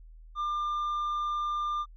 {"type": "tone with tanh clipping", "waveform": "triangle", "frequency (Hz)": 1197, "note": "D6", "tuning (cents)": 33, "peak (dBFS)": -29, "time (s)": [0.35, 1.86], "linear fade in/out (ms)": 50, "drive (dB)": 8, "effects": ["added 40 Hz sine -47 dBFS peak until 1.96 s"]}